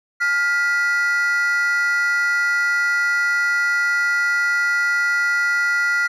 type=tone pair together; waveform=triangle; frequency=1410.9 / 1965 Hz; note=F6 / B6; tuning=+17 / -9 cents; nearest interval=tritone; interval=574 cents; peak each=-15 / -17 dBFS; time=0.2-6.08 s; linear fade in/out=20 ms; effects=tanh soft clip ceiling -12 dBFS